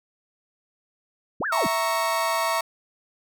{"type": "linear two-way sweep", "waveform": "sine", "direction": "up then down", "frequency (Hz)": [51.4, 1800, 116.4], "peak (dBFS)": -24, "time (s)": [1.4, 1.67], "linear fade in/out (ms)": 5, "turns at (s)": 1.46}
{"type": "chord", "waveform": "35% pulse", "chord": "A# diminished", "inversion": "second", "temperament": "equal", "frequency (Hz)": [659.3, 932.3, 1108.7], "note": ["E5", "A#5", "C#6"], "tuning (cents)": [0, 0, 0], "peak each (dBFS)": -25, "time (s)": [1.52, 2.61], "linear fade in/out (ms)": 5}
{"effects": []}